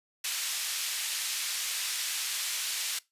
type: band-pass noise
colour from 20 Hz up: pink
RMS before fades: -33 dBFS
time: 0.24-2.99 s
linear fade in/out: 5 ms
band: 2800 to 13000 Hz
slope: 12 dB/octave
effects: noise-tail reverb RT60 0.2 s tail -21 dB re dry + resampled to 32000 Hz